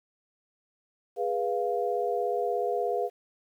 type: tone cluster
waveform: sine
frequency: 413 / 489.7 / 697 Hz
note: G#4 / B4 / F5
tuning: -10 / -15 / -4 cents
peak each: -30 dBFS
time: 1.16-3.1 s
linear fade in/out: 50 ms
effects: 10-bit